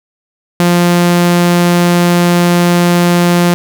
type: tone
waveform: sawtooth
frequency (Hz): 174.61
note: F3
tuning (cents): 0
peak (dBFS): -3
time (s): 0.6-3.54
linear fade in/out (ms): 0
effects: none